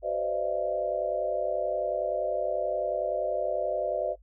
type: tone cluster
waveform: sine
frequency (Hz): 380.9 / 506 / 536 / 605 / 676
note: G4 / B4 / C5 / D#5 / E5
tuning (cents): -50 / +42 / +42 / -49 / +43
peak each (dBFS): -38 / -33 / -38 / -29 / -33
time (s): 0.02-4.16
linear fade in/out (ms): 50
effects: noise-tail reverb RT60 0.1 s tail -21 dB re dry + added 50 Hz sine -53 dBFS peak until 4.22 s